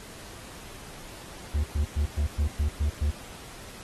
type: tone bursts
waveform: triangle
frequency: 73.42 Hz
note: D2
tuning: in tune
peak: -20 dBFS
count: 8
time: 1.54-3.11 s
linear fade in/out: 10 ms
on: 100 ms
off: 110 ms
effects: pink hiss -45 dBFS RMS until 3.83 s + AAC 32 kbps